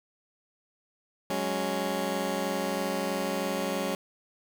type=chord; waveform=15% pulse; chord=F# suspended second; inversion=none; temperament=just; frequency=185 / 208.1 / 277.5 Hz; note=F#3 / G#3 / C#4; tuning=0 / +4 / +2 cents; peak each=-27 dBFS; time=1.3-3.95 s; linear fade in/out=2 ms; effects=9-bit